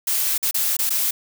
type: noise with dropouts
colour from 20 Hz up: blue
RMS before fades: -21 dBFS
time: 0.07-1.11 s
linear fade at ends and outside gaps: 5 ms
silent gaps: 0.379-0.427 / 0.511-0.543 / 0.768-0.789 / 0.895-0.904 s
effects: none